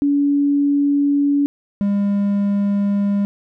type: tone pair in turn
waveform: sine / triangle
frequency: 284.9 / 201.5 Hz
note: C#4 / G3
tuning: +48 / +48 cents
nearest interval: tritone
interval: 600 cents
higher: first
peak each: -13 dBFS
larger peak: neither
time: 0.02-1.46 / 1.81-3.25 s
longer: neither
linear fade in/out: 0 ms
effects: none